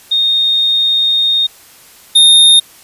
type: tone pair in turn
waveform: sine / square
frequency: 3691 / 3671 Hz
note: A#7 / A#7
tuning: -18 / -27 cents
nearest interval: unison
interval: 9 cents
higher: first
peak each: -9 / -4 dBFS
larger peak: second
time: 0.11-1.47 / 2.15-2.6 s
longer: first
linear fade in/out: 10 ms
effects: white hiss -41 dBFS RMS until 2.83 s + resampled to 32000 Hz